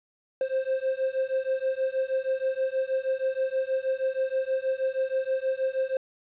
triangle beating tone pair, 523.3 / 529.6 Hz, C5 / C5, 0 / +21 cents, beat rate 6.3 Hz, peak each -26 dBFS, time 0.41-5.97 s, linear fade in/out 2 ms, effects resampled to 8000 Hz + 10-bit

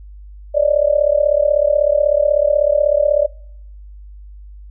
sine tone with amplitude modulation, 587.3 Hz, D5, in tune, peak -7 dBFS, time 0.54-3.27 s, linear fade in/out 20 ms, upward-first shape sine, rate 36.2 Hz, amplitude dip 90%, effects noise-tail reverb RT60 0.8 s tail -26 dB re dry + added 50 Hz sine -34 dBFS peak until 4.7 s

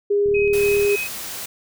sine tone, 407 Hz, G#4, 35 cents flat, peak -15 dBFS, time 0.1-0.96 s, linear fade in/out 10 ms
click train, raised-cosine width 5 ms, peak -25 dBFS, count 23, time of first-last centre 0.26-0.85 s, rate 37.3 Hz
sine tone with tremolo, 2530 Hz, D#7, 28 cents sharp, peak -23 dBFS, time 0.34-1.08 s, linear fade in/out 10 ms, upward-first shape square, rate 3.6 Hz, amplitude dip 35%
white noise, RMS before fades -31 dBFS, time 0.53-1.46 s, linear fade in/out 5 ms
effects none

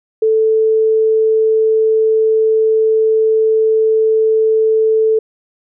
sine tone, 440 Hz, A4, in tune, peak -9 dBFS, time 0.22-5.19 s, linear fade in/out 5 ms, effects none

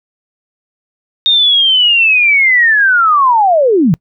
sine linear sweep, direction down, 3700 to 140 Hz, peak -6 dBFS, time 1.26-3.94 s, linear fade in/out 0 ms, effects noise-tail reverb RT60 0.1 s tail -25 dB re dry

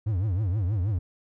triangle tone with vibrato, 98 Hz, G2, in tune, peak -21 dBFS, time 0.06-0.99 s, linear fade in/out 10 ms, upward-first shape triangle, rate 6.3 Hz, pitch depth 280 cents each way, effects none

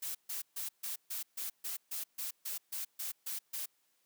blue noise bursts, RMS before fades -39 dBFS, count 14, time 0.02-3.66 s, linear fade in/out 10 ms, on 130 ms, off 140 ms, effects white hiss -75 dBFS RMS until 4.05 s + high-pass 150 Hz 12 dB/octave

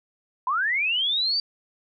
sine linear sweep, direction up, 965 to 4699 Hz, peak -21 dBFS, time 0.47-1.4 s, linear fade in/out 2 ms, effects none

